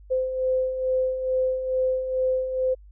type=beating tone pair; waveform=sine; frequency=514 / 516.3 Hz; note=C5 / C5; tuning=-31 / -23 cents; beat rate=2.3 Hz; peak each=-30 / -22 dBFS; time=0.1-2.75 s; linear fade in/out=20 ms; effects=added 50 Hz sine -45 dBFS peak until 2.91 s